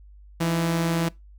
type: tone pair together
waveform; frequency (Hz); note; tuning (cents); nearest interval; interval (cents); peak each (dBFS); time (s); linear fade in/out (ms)
sawtooth; 167.11 / 315.8; E3 / D#4; +24 / +26; major seventh; 1102; -18 / -30; 0.4-1.09; 10
effects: noise-tail reverb RT60 0.2 s tail -22 dB re dry + added 50 Hz sine -45 dBFS peak until 1.38 s